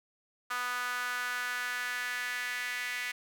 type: tone with high-pass filter sweep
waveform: sawtooth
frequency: 246.9 Hz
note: B3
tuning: in tune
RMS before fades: -35 dBFS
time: 0.5-3.12 s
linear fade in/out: 10 ms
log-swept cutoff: 1300 to 2000 Hz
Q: 3.9
effects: none